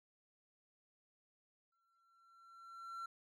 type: tone with exponential growth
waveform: triangle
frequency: 1355 Hz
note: E6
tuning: 47 cents sharp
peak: -40 dBFS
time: 1.72-3.06 s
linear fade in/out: 5 ms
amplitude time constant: 290 ms
effects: none